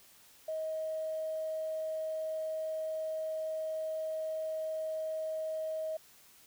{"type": "tone with tanh clipping", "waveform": "triangle", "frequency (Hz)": 632, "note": "D#5", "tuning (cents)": 27, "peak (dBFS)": -33, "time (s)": [0.48, 5.97], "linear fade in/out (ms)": 5, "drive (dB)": 2, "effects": ["white hiss -60 dBFS RMS until 6.46 s"]}